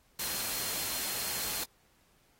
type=tone in noise; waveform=sine; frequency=4187 Hz; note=C8; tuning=in tune; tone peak=-44 dBFS; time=0.19-1.64 s; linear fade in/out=5 ms; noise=white; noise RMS=-35 dBFS; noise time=0.19-1.64 s; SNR=-12 dB; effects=pink hiss -68 dBFS RMS until 2.39 s + AAC 48 kbps